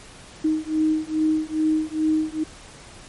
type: beating tone pair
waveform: sine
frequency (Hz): 311.1 / 313.5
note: D#4 / D#4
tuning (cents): 0 / +13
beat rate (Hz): 2.4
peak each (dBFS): -22 / -22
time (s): 0.44-2.44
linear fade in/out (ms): 10
effects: pink hiss -44 dBFS RMS until 3.08 s + MP3 48 kbps